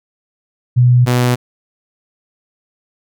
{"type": "tone pair in turn", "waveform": ["sine", "sawtooth"], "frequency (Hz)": [123.47, 123.47], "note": ["B2", "B2"], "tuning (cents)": [0, 0], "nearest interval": "unison", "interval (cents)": 0, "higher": "neither", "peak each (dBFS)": [-6, -7], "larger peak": "first", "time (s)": [[0.76, 1.06], [1.06, 1.36]], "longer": "neither", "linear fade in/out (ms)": 20, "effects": []}